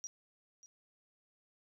sine tone with echo, 5750 Hz, F8, 50 cents sharp, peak -40 dBFS, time 0.04-0.07 s, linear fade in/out 0 ms, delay 590 ms, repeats 1, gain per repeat -15 dB, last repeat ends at 0.66 s, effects none

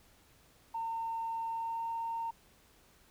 sine tone with pitch glide, 910 to 916.3 Hz, A#5 to A#5, -42 to -30 cents, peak -33 dBFS, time 0.74-2.31 s, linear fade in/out 10 ms, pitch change +12 cents, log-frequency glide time 1.5-1.86 s, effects tanh soft clip ceiling -29 dBFS + pink hiss -64 dBFS RMS until 3.1 s

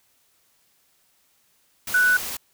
sine tone in noise, 1485 Hz, F#6, 6 cents sharp, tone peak -15 dBFS, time 1.94-2.17 s, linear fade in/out 5 ms, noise white, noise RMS -31 dBFS, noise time 1.87-2.37 s, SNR +13 dB, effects white hiss -64 dBFS RMS until 2.53 s

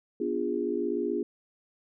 sine chord, B diminished seventh, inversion none, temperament equal with one note detuned, 246.9 / 293.7 / 349.2 / 410.3 Hz, B3 / D4 / F4 / Ab4, 0 / 0 / 0 / -21 cents, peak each -34 / -34 / -31 / -31 dBFS, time 0.2-1.23 s, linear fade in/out 5 ms, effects none

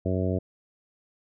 harmonic tone, 92.9 Hz, F#2, 7 cents sharp, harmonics 1 / 2 / 3 / 4 / 5 / 6 / 7, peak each -27 / -30 / -32 / -33 / -34 / -35 / -35 dBFS, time 0.05-0.39 s, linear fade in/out 10 ms, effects none

